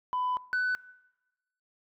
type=tone pair in turn; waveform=sine; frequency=1000 / 1498.3 Hz; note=B5 / F#6; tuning=+21 / +21 cents; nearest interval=perfect fifth; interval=700 cents; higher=second; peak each=-26 / -23 dBFS; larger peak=second; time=0.13-0.37 / 0.53-0.75 s; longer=first; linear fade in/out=0 ms; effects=noise-tail reverb RT60 1.0 s tail -22 dB re dry + tanh soft clip ceiling -24 dBFS